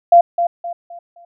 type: tone with echo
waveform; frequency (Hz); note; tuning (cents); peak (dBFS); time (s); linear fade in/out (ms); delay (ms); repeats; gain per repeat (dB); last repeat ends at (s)
sine; 690; F5; -21; -4; 0.12-0.21; 5; 260; 4; -9; 1.25
effects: none